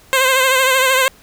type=tone with vibrato; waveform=10% pulse; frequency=523.3 Hz; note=C5; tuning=in tune; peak=-3 dBFS; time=0.13-1.08 s; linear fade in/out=0 ms; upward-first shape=triangle; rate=13 Hz; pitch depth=57 cents each way; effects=pink hiss -47 dBFS RMS until 1.22 s